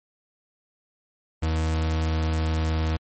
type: tone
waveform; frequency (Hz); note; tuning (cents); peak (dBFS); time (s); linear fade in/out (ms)
40% pulse; 79.7; D#2; +42; -21; 1.42-2.97; 10
effects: MP3 32 kbps